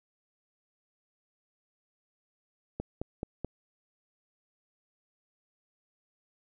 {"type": "click train", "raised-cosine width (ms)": 2, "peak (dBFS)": -20, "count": 4, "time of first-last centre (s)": [2.8, 3.447], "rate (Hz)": 4.64, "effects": []}